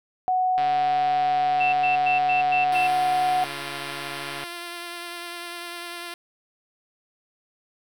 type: tone with pitch glide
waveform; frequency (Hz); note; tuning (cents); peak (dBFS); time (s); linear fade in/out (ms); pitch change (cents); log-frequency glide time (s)
sine; 740 to 735.3; F#5 to F#5; 0 to -11; -19; 0.28-3.44; 0; -11; 0.55-3.24
type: click train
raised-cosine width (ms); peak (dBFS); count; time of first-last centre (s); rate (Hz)
0.3; -18; 545; 0.58-4.438; 141
type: tone bursts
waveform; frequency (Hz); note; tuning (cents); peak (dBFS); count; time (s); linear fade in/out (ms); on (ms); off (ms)
sine; 2676; E7; +25; -23; 6; 1.6-2.875; 10; 130; 99
type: tone with vibrato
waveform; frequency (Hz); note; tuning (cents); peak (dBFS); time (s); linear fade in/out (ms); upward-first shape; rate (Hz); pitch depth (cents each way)
5% pulse; 346; F4; -16; -22; 2.72-6.14; 2; sine; 10; 18
effects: none